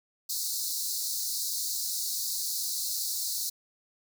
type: high-pass noise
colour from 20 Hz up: pink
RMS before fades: -32 dBFS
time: 0.29-3.5 s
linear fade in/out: 10 ms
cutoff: 4000 Hz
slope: 96 dB/octave
effects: none